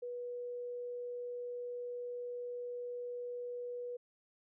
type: tone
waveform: sine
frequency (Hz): 487.4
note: B4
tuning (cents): -23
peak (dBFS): -39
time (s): 0.02-3.97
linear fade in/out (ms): 10
effects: none